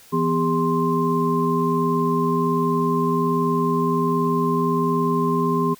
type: tone cluster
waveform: sine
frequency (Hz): 166.7 / 248 / 403.9 / 1049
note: E3 / B3 / G#4 / C6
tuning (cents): +20 / +7 / -48 / +4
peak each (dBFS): -23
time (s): 0.12-5.75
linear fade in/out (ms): 20
effects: white hiss -49 dBFS RMS until 5.79 s